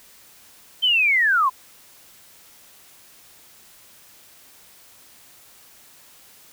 sine linear sweep, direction down, 3142 to 987.8 Hz, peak -15 dBFS, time 0.82-1.5 s, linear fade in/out 20 ms, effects white hiss -50 dBFS RMS until 6.52 s

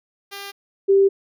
5% pulse / sine tone pair in turn, 399.2 / 392.3 Hz, G4 / G4, +32 / +1 cents, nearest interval unison, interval 31 cents, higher first, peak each -21 / -11 dBFS, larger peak second, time 0.31-0.52 / 0.88-1.09 s, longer neither, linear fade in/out 20 ms, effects none

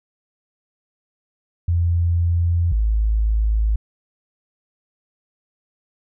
sine tone pair in turn, 85.6 / 53.92 Hz, F2 / A1, -34 / -34 cents, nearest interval minor sixth, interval 800 cents, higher first, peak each -15 dBFS, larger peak neither, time 1.68-2.72 / 2.72-3.76 s, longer neither, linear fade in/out 5 ms, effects none

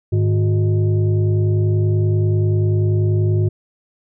sine tone with frequency modulation, 103.83 Hz, G#2, in tune, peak -13 dBFS, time 0.12-3.49 s, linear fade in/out 10 ms, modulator 258 Hz, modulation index 0.68, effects none

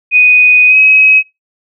sine tone with pitch glide, 2489 to 2546 Hz, D#7 to D#7, 0 to +39 cents, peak -3 dBFS, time 0.11-1.23 s, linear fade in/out 50 ms, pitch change +39 cents, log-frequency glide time 0.67-0.77 s, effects noise-tail reverb RT60 0.2 s tail -22 dB re dry

